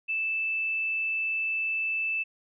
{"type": "tone", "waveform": "sine", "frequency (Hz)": 2637, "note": "E7", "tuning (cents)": 0, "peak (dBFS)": -26, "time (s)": [0.08, 2.24], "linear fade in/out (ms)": 20, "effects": []}